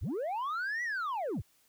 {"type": "linear two-way sweep", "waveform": "sine", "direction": "up then down", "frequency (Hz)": [46.42, 1975.5, 46.42], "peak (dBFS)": -29, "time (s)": [0.01, 1.42], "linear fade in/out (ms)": 20, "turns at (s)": 0.83, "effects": ["tanh soft clip ceiling -31 dBFS", "white hiss -68 dBFS RMS until 1.68 s"]}